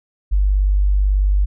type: tone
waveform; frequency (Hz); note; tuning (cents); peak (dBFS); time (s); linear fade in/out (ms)
sine; 49.11; G1; +4; -12; 0.31-1.46; 20
effects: none